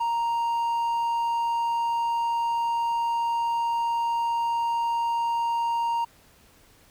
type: tone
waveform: triangle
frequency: 932.3 Hz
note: A#5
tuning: in tune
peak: -21 dBFS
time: 0-6.05 s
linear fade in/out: 10 ms
effects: pink hiss -57 dBFS RMS until 6.9 s